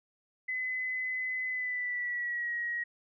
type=tone with pitch glide; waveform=sine; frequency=2022 to 1897.5 Hz; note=B6 to A#6; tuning=+40 to +30 cents; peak=-31 dBFS; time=0.48-2.84 s; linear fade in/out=10 ms; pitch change=-110 cents; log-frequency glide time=1.48-2.53 s; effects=none